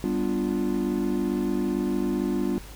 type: chord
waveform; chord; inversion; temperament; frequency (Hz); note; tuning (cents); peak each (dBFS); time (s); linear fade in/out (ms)
triangle; G dominant seventh; none; equal; 196 / 246.9 / 293.7 / 349.2; G3 / B3 / D4 / F4; 0 / 0 / 0 / 0; -27; 0.04-2.58; 0
effects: added 50 Hz sine -42 dBFS peak until 2.75 s + pink hiss -46 dBFS RMS until 2.75 s